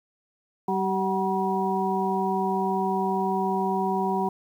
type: harmonic tone with a mistuned harmonic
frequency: 192.3 Hz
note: G3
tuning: 33 cents flat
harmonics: 1 / 2 / 4 / 5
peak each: -28 / -28 / -28 / -28 dBFS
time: 0.68-4.29 s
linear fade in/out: 5 ms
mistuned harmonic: 4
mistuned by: -43 cents
effects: 9-bit